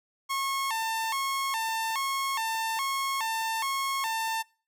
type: tone with vibrato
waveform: sawtooth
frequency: 987.8 Hz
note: B5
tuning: in tune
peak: -24 dBFS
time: 0.29-4.43 s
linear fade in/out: 20 ms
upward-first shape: square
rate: 1.2 Hz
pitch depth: 170 cents each way
effects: noise-tail reverb RT60 0.4 s tail -25 dB re dry